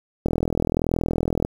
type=click train; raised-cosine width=2 ms; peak=-8 dBFS; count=50; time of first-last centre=0.26-1.449 s; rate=41.2 Hz; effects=7-bit